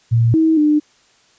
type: tone with pitch steps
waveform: sine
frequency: 115.9 / 320.3 / 300.3 Hz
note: A#2 / E4 / D4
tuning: -10 / -50 / +39 cents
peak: -10 dBFS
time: 0.11-0.8 s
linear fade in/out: 20 ms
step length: 230 ms
effects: white hiss -54 dBFS RMS until 1.38 s + resampled to 16000 Hz